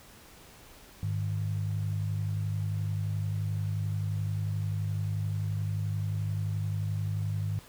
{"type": "tone pair together", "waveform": "sine", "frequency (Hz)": [102.4, 153.86], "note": ["G#2", "D#3"], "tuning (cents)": [-24, -19], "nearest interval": "perfect fifth", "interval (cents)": 705, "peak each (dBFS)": [-29, -35], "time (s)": [1.03, 7.59], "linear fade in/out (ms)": 0, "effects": ["pink hiss -53 dBFS RMS until 7.68 s"]}